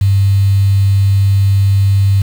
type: tone with quantisation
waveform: sine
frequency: 98.5 Hz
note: G2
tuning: 9 cents sharp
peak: -7 dBFS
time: 0.01-2.22 s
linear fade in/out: 5 ms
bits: 5
effects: none